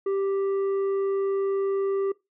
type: tone with tanh clipping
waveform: sine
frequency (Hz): 392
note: G4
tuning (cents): 0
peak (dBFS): -24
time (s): 0.06-2.12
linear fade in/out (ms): 5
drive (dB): 6
effects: noise-tail reverb RT60 0.2 s tail -21 dB re dry